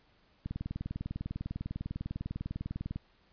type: click train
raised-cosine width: 5 ms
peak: -24 dBFS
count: 51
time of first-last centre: 0.46-2.96 s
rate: 20 Hz
effects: pink hiss -67 dBFS RMS until 3.32 s + resampled to 11025 Hz